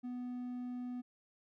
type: tone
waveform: triangle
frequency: 247.4 Hz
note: B3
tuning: 3 cents sharp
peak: -37 dBFS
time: 0.03-1.02 s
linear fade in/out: 20 ms
effects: none